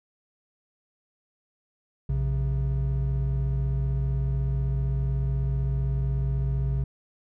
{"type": "tone pair together", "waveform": "triangle", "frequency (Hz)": [60.09, 134.9], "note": ["B1", "C#3"], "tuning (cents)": [-47, -47], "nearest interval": "octave + major second", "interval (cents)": 1400, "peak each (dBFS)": -24, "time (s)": [2.09, 6.84], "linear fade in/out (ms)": 5, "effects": []}